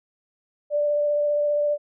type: tone with vibrato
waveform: sine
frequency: 588 Hz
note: D5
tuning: 2 cents sharp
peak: -19 dBFS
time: 0.7-1.78 s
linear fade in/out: 50 ms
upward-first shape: sine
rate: 15 Hz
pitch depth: 11 cents each way
effects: none